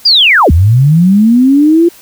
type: linear two-way sweep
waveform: sine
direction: down then up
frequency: 4978 to 73.2 to 348 Hz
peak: -3 dBFS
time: 0.05-1.89 s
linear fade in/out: 10 ms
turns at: 0.51 s
effects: white hiss -38 dBFS RMS until 2.01 s